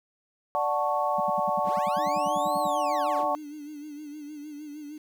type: chord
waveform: sine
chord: D major seventh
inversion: none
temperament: equal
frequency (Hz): 587.3 / 740 / 880 / 1108.7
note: D5 / F#5 / A5 / C#6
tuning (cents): 0 / 0 / 0 / 0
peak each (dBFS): -29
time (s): 0.55-3.35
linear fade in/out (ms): 0
type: tone bursts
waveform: sine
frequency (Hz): 196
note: G3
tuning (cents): 0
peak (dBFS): -32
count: 16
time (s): 1.18-2.673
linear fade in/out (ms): 5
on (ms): 23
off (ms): 75
type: linear two-way sweep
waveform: 20% pulse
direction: up then down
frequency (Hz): 30.72 to 4361 to 30.72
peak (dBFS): -35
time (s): 1.63-3.26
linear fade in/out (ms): 50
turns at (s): 2.58
type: tone with vibrato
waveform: sine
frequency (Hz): 297.1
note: D4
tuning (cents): +20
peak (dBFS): -37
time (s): 1.98-4.98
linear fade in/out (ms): 5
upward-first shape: sine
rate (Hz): 6.5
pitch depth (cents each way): 58
effects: 9-bit